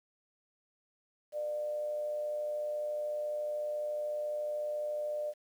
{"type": "tone with amplitude modulation", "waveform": "sine", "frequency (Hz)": 598, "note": "D5", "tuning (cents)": 31, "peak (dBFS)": -31, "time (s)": [1.32, 5.34], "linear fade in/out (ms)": 50, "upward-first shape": "sine", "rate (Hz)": 114, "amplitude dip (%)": 35, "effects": ["10-bit"]}